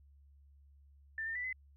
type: tone with pitch steps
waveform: sine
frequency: 1782 / 1811 / 1975 / 2032 Hz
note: A6 / A6 / B6 / B6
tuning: +22 / +49 / 0 / +49 cents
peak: -36 dBFS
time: 1.18-1.528 s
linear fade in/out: 2 ms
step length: 87 ms
effects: added 70 Hz sine -59 dBFS peak until 1.76 s